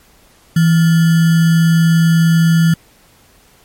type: tone with sample-and-hold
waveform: sine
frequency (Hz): 164.81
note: E3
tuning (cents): 0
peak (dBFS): -7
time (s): 0.56-2.74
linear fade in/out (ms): 5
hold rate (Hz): 1575
effects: pink hiss -49 dBFS RMS until 3.64 s + MP3 64 kbps